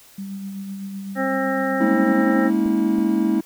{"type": "tone with tremolo", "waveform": "sine", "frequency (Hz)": 196, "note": "G3", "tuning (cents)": 0, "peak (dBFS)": -27, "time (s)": [0.18, 2.2], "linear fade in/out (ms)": 5, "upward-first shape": "sine", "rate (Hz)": 7.9, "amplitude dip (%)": 30}
{"type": "harmonic tone", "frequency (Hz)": 266.5, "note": "C4", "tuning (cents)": 32, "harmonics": [1, 2, 3, 5, 6, 7], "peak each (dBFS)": [-24, -24, -28, -29, -34, -28], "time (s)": [1.15, 2.51], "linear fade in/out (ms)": 50}
{"type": "chord", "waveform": "triangle", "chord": "A# half-diminished seventh", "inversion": "third", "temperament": "equal with one note detuned", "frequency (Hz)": [207.7, 233.1, 277.2, 322.8], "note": ["G#3", "A#3", "C#4", "E4"], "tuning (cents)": [0, 0, 0, -36], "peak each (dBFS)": [-20, -21, -24, -18], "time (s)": [1.8, 3.41], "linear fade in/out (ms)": 10}
{"type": "clicks", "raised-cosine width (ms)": 2, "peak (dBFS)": [-20, -23], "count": 2, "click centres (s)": [2.661, 2.985]}
{"effects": ["white hiss -49 dBFS RMS until 3.45 s"]}